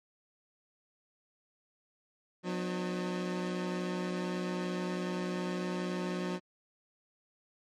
25% pulse tone cluster, 180.7 / 250.4 / 302.3 Hz, F#3 / B3 / D#4, -41 / +24 / -50 cents, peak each -30 / -39 / -38 dBFS, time 2.43-6.4 s, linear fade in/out 50 ms, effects low-pass 6000 Hz 12 dB/octave + MP3 64 kbps

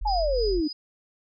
sine tone, 43.65 Hz, F1, in tune, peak -27 dBFS, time 0.01-0.61 s, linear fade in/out 10 ms
sine exponential sweep, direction down, 870 to 290 Hz, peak -22 dBFS, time 0.05-0.68 s, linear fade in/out 10 ms
sine tone with tremolo, 4964 Hz, D#8, 5 cents flat, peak -31 dBFS, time 0.07-0.73 s, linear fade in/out 10 ms, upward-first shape sine, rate 3.3 Hz, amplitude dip 80%
effects none

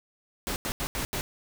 pink noise bursts at uneven times, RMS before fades -31 dBFS, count 5, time 0.47-0.56 / 0.65-0.72 / 0.8-0.87 / 0.95-1.05 / 1.13-1.21 s, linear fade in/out 0 ms, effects none

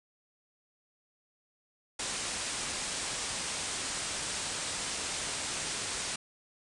white low-pass noise, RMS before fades -36 dBFS, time 1.99-6.16 s, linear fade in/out 5 ms, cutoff 9500 Hz, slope 96 dB/octave, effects none

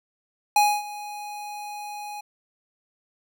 square tone with ADSR envelope, 830.6 Hz, G#5, in tune, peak -15 dBFS, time 0.56-2.21 s, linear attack 3 ms, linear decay 260 ms, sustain -19 dB, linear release 8 ms, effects none

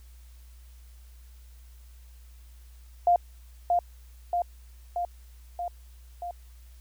sine tone with echo, 701 Hz, F5, 6 cents sharp, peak -17 dBFS, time 3.07-3.16 s, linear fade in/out 2 ms, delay 630 ms, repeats 5, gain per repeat -3 dB, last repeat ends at 6.31 s, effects added 60 Hz sine -47 dBFS peak until 6.8 s + white hiss -62 dBFS RMS until 6.8 s

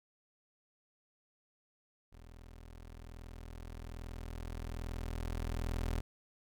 25% pulse tone with level ramp, 41.2 Hz, E1, in tune, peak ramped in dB -49 to -29 dBFS, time 2.12-6.01 s, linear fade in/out 10 ms, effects none

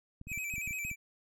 clicks, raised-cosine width 5 ms, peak -33 dBFS, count 10, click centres 0.214 / 0.271 / 0.317 / 0.376 / 0.539 / 0.581 / 0.676 / 0.709 / 0.85 / 0.914 s
square tone with vibrato, 2431 Hz, D#7, 41 cents flat, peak -36 dBFS, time 0.27-0.96 s, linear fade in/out 50 ms, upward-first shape square, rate 8.7 Hz, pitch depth 71 cents each way
effects none

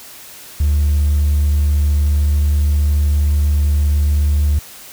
triangle tone, 73.42 Hz, D2, in tune, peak -8 dBFS, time 0.6-4.59 s, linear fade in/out 5 ms, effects tanh soft clip ceiling -7 dBFS + white hiss -37 dBFS RMS until 4.92 s

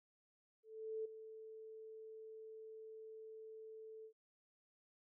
sine tone with ADSR envelope, 440 Hz, A4, in tune, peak -39 dBFS, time 0.63-4.13 s, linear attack 420 ms, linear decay 9 ms, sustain -12 dB, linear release 82 ms, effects none

